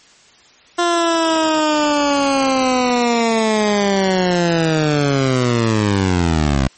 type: linear sweep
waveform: 15% pulse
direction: down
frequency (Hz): 349.2 to 64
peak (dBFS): -7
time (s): 0.78-6.68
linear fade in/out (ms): 10
effects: white hiss -48 dBFS RMS until 6.77 s + MP3 32 kbps